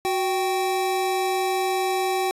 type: tone pair together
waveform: square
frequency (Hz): 370 / 777.7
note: F#4 / G5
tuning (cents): 0 / -14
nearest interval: octave + minor second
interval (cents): 1286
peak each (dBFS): -25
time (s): 0.05-2.31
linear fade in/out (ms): 0
effects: resampled to 32000 Hz